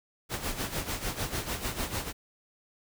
pink noise with tremolo, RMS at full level -31 dBFS, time 0.29-2.13 s, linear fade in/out 50 ms, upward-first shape sine, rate 6.7 Hz, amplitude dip 70%, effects none

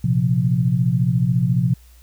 sine chord, Bb suspended second, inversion none, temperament equal, 116.54 / 130.81 / 174.61 Hz, Bb2 / C3 / F3, 0 / 0 / 0 cents, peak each -21 / -18 / -20 dBFS, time 0.04-1.74 s, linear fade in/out 5 ms, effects added 60 Hz sine -45 dBFS peak until 2.02 s + white hiss -55 dBFS RMS until 2.02 s

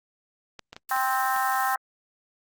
clicks, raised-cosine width 0.2 ms, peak -22 dBFS, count 5, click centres 0.593 / 0.73 / 0.765 / 0.964 / 1.363 s
blue noise, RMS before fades -36 dBFS, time 0.89-1.75 s, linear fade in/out 2 ms
harmonic tone, 261.6 Hz, C4, in tune, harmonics 3 / 4 / 5 / 6 / 7, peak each -26 / -28 / -30 / -32 / -33 dBFS, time 0.91-1.76 s, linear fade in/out 2 ms
effects Opus 48 kbps

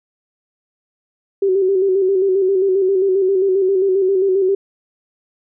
sine tone with vibrato, 383 Hz, G4, 40 cents flat, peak -12 dBFS, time 1.42-4.55 s, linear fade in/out 5 ms, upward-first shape square, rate 7.5 Hz, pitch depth 49 cents each way, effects none

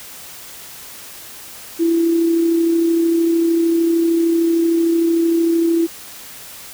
sine tone with amplitude modulation, 333.7 Hz, E4, 21 cents sharp, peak -11 dBFS, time 1.79-5.87 s, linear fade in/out 20 ms, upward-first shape sine, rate 33.2 Hz, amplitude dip 30%, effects white hiss -36 dBFS RMS until 6.73 s

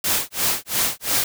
white noise with tremolo, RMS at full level -19 dBFS, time 0.04-1.24 s, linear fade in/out 2 ms, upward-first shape sine, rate 2.9 Hz, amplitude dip 100%, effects none

